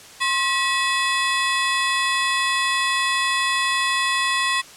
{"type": "ring-modulated tone", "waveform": "25% pulse", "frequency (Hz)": 1500, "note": "F#6", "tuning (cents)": 23, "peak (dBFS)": -12, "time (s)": [0.2, 4.62], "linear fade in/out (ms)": 20, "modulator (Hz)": 434, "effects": ["white hiss -43 dBFS RMS until 4.76 s", "low-pass 9000 Hz 12 dB/octave"]}